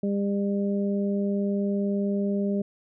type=harmonic tone; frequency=200.5 Hz; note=G3; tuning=39 cents sharp; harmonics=1 / 2 / 3; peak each=-24 / -30 / -34 dBFS; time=0.03-2.62 s; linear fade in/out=5 ms; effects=none